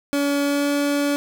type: tone with pitch glide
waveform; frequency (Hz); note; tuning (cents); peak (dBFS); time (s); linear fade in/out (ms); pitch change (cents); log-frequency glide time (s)
30% pulse; 284.1 to 286.6; C#4 to D4; +43 to -42; -16; 0.13-1.16; 0; +15; 0.42-0.7
effects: none